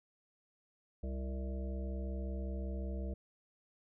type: harmonic tone with a mistuned harmonic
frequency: 65.3 Hz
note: C2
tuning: 3 cents flat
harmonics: 1 / 3 / 5 / 7 / 9 / 10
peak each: -37 / -45 / -50 / -51 / -51 / -55 dBFS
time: 1.03-3.14 s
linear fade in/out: 5 ms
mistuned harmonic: 5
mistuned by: +29 cents
effects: none